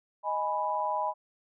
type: chord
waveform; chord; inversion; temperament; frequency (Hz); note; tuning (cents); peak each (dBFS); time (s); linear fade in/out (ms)
sine; G# minor; second; equal; 622.3 / 830.6 / 987.8; D#5 / G#5 / B5; 0 / 0 / 0; -34 / -32 / -30; 0.23-1.14; 50
effects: none